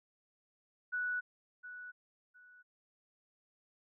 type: tone with echo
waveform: sine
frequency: 1476 Hz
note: F#6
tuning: 5 cents flat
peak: -33 dBFS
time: 0.92-1.21 s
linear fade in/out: 20 ms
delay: 710 ms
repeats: 2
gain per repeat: -12 dB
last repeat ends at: 2.63 s
effects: none